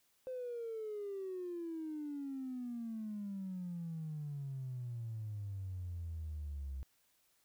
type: exponential sweep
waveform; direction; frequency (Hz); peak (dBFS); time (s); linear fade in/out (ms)
triangle; down; 519 to 65.41; -36; 0.27-6.83; 0
effects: tanh soft clip ceiling -37 dBFS + white hiss -74 dBFS RMS until 7.44 s